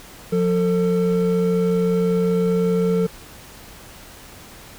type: tone pair together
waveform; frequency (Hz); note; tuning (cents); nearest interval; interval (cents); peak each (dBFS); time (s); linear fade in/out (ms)
triangle; 177.9 / 448.3; F3 / A4; +32 / +32; octave + major third; 1600; -17; 0.32-3.07; 10
effects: pink hiss -42 dBFS RMS until 4.78 s